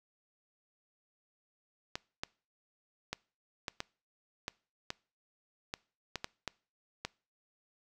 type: clicks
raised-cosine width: 0.2 ms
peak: -18 dBFS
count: 12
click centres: 1.955 / 2.235 / 3.13 / 3.682 / 3.804 / 4.481 / 4.904 / 5.739 / 6.157 / 6.244 / 6.477 / 7.05 s
effects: noise-tail reverb RT60 0.4 s tail -24 dB re dry